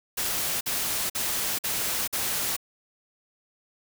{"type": "noise bursts", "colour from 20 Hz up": "white", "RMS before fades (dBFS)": -28, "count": 5, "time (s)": [0.17, 2.566], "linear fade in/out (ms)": 10, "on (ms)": 440, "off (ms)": 49, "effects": []}